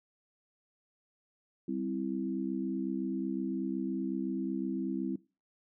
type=chord; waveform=sine; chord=C major; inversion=second; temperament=equal; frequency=196 / 261.6 / 329.6 Hz; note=G3 / C4 / E4; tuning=0 / 0 / 0 cents; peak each=-37 / -35 / -36 dBFS; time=1.68-5.16 s; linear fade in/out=5 ms; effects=noise-tail reverb RT60 0.3 s tail -20 dB re dry